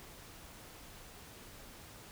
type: silence
effects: pink hiss -53 dBFS RMS until 2.11 s